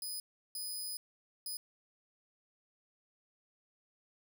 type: tone bursts at uneven times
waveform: 15% pulse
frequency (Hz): 4996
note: D#8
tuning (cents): +6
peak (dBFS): -32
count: 3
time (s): 0.02-0.2 / 0.55-0.97 / 1.46-1.57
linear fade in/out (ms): 2
effects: none